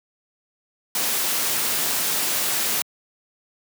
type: noise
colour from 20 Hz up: white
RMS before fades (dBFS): -23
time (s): 0.95-2.82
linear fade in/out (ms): 2
effects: high-pass 150 Hz 12 dB/octave